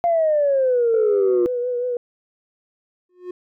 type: exponential sweep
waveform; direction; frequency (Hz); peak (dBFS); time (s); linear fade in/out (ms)
sine; down; 699 to 350; -14; 0.04-1.46; 0
type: tone with vibrato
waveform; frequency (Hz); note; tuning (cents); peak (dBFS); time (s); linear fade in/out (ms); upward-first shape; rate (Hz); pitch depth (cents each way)
sine; 491.5; B4; -8; -20; 0.94-1.97; 2; triangle; 5.7; 41
type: tone with exponential growth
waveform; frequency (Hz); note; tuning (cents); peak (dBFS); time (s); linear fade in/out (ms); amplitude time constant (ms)
triangle; 360; F#4; -47; -23; 3.09-3.31; 5; 46
effects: tanh soft clip ceiling -10 dBFS